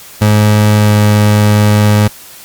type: tone with pitch glide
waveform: 30% pulse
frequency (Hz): 105.6 to 104.87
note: G#2 to G#2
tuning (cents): +29 to +17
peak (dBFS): -3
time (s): 0.21-2.08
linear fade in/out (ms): 10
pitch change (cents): -12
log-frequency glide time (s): 0.73-0.97
effects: white hiss -34 dBFS RMS until 2.44 s + Opus 48 kbps